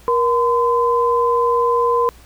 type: tone pair together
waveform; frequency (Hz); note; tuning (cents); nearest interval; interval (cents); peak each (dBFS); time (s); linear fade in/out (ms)
sine; 474.7 / 1021; A#4 / C6; +31 / -43; octave + minor second; 1326; -16; 0.08-2.09; 0
effects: added 60 Hz sine -44 dBFS peak until 2.25 s + pink hiss -48 dBFS RMS until 2.25 s